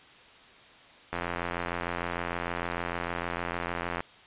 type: click train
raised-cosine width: 0.5 ms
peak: -16 dBFS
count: 250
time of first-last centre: 1.13-4.005 s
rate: 86.6 Hz
effects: white hiss -53 dBFS RMS until 4.26 s + resampled to 8000 Hz